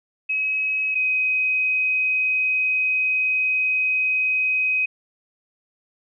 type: tone pair in turn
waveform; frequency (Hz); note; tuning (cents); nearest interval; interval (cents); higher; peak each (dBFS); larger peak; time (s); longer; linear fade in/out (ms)
sine; 2552 / 2521; D#7 / D#7; +43 / +22; unison; 21; first; -20 / -18; second; 0.29-0.95 / 0.95-4.86; second; 10
effects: none